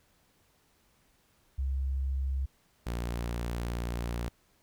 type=tone pair in turn; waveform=sine / sawtooth; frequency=67 / 58.83 Hz; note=C2 / A#1; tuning=+42 / +17 cents; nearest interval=major second; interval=225 cents; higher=first; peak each=-28 dBFS; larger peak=neither; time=1.58-2.46 / 2.86-4.29 s; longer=second; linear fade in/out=10 ms; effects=pink hiss -68 dBFS RMS until 4.62 s